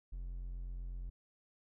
triangle tone, 44.05 Hz, F1, 16 cents sharp, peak -38 dBFS, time 0.12-1.1 s, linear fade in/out 10 ms, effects none

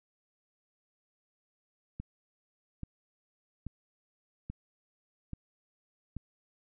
click train, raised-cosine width 5 ms, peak -26 dBFS, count 6, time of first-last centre 2-6.167 s, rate 1.2 Hz, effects none

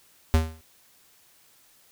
square tone with exponential decay, 80 Hz, D#2, 49 cents sharp, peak -14 dBFS, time 0.34-0.61 s, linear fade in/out 0 ms, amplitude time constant 58 ms, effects white hiss -59 dBFS RMS until 1.91 s

